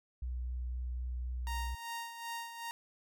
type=tone with vibrato; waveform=sine; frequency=61.74 Hz; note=B1; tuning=in tune; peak=-35 dBFS; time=0.22-1.75 s; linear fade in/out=5 ms; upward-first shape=triangle; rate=3.9 Hz; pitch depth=12 cents each way
type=tone with tremolo; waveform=sawtooth; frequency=930 Hz; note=A#5; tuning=4 cents flat; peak=-34 dBFS; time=1.47-2.71 s; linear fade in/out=0 ms; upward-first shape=sine; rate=2.6 Hz; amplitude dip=60%
effects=none